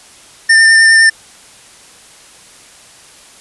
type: tone with vibrato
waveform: square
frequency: 1800 Hz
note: A6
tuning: 39 cents sharp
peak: -5 dBFS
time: 0.49-1.1 s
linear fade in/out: 10 ms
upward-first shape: sine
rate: 9.8 Hz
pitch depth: 13 cents each way
effects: white hiss -40 dBFS RMS until 3.4 s + resampled to 24000 Hz